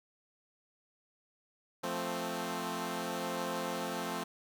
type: chord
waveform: 10% pulse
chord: F major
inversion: none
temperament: equal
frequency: 174.61 / 220 / 261.6 Hz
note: F3 / A3 / C4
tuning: 0 / 0 / 0 cents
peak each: -31 dBFS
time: 1.83-4.24 s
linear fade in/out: 10 ms
effects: none